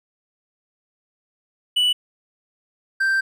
triangle tone pair in turn, 2960 / 1568 Hz, F#7 / G6, 0 / 0 cents, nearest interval major seventh, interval 1100 cents, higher first, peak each -14 / -15 dBFS, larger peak first, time 1.76-1.93 / 3-3.21 s, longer second, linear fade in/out 10 ms, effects none

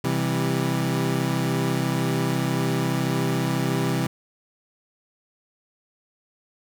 25% pulse chord, C major, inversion none, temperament equal with one note detuned, 130.81 / 164.81 / 197.13 Hz, C3 / E3 / G3, 0 / 0 / +10 cents, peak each -21 / -22 / -26 dBFS, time 0.04-4.07 s, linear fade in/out 5 ms, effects none

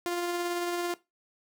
sawtooth tone with tremolo, 349.2 Hz, F4, in tune, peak -24 dBFS, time 0.06-0.94 s, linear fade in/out 0 ms, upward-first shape sine, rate 18 Hz, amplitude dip 25%, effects noise-tail reverb RT60 0.2 s tail -17 dB re dry

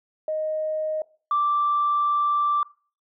sine tone pair in turn, 622.3 / 1172.5 Hz, D#5 / D6, 0 / -3 cents, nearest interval major seventh, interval 1097 cents, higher second, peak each -23 / -18 dBFS, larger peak second, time 0.28-1.02 / 1.31-2.63 s, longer second, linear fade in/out 2 ms, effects noise-tail reverb RT60 0.4 s tail -22 dB re dry + tanh soft clip ceiling -14 dBFS

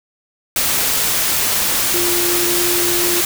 sine tone in noise, 349.2 Hz, F4, in tune, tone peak -20 dBFS, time 1.94-3.21 s, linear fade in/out 2 ms, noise white, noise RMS -17 dBFS, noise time 0.56-3.25 s, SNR -6 dB, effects none

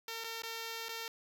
5% pulse tone with dropouts, 454.8 Hz, A#4, 43 cents flat, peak -28 dBFS, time 0.08-1.08 s, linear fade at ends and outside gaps 1 ms, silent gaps 0.239-0.244 / 0.421-0.434 / 0.885-0.891 s, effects none

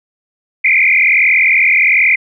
sine tone with frequency modulation, 2237 Hz, C#7, 15 cents sharp, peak -7 dBFS, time 0.64-2.16 s, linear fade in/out 10 ms, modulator 41.3 Hz, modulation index 5, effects none

